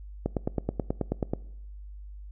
click train, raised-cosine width 2 ms, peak -13 dBFS, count 11, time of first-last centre 0.26-1.335 s, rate 9.3 Hz, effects noise-tail reverb RT60 0.8 s tail -22 dB re dry + added 50 Hz sine -40 dBFS peak until 2.31 s

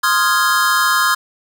square chord, F minor seventh, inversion second, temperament equal, 1046.5 / 1244.5 / 1396.9 / 1661.2 Hz, C6 / Eb6 / F6 / Ab6, 0 / 0 / 0 / 0 cents, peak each -19 dBFS, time 0.03-1.15 s, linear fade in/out 10 ms, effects none

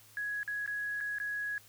sine tone with dropouts, 1670 Hz, G#6, 9 cents sharp, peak -33 dBFS, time 0.17-1.58 s, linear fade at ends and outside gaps 1 ms, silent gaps 0.431-0.477 / 0.662-0.676 / 1.005-1.009 / 1.185-1.2 s, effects added 106 Hz sine -65 dBFS peak until 1.68 s + white hiss -59 dBFS RMS until 1.68 s

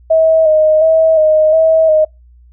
sine tone with vibrato, 632 Hz, D#5, 27 cents sharp, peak -6 dBFS, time 0.1-2.05 s, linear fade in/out 10 ms, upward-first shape square, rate 1.4 Hz, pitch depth 30 cents each way, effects noise-tail reverb RT60 0.2 s tail -26 dB re dry + added 60 Hz sine -40 dBFS peak until 2.52 s

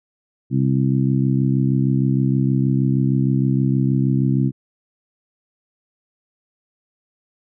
harmonic tone, 66.4 Hz, C2, 26 cents sharp, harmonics 2 / 3 / 4 / 5, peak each -17 / -21 / -22 / -27 dBFS, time 0.5-4.52 s, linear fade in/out 50 ms, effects none

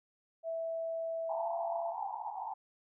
sine tone with pitch glide, 657 to 676.6 Hz, E5 to E5, -6 to +45 cents, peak -34 dBFS, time 0.43-1.95 s, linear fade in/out 50 ms, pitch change +51 cents, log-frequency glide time 1.34-1.46 s
white band-pass noise, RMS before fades -40 dBFS, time 1.29-2.54 s, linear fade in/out 10 ms, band 750 to 940 Hz, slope 96 dB/octave
effects none

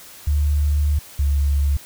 sine tone pair in turn, 73.42 / 70.92 Hz, D2 / C#2, 0 / +40 cents, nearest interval minor second, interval 60 cents, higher first, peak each -15 dBFS, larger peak neither, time 0.27-0.99 / 1.19-1.77 s, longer first, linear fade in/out 5 ms, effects white hiss -42 dBFS RMS until 1.85 s

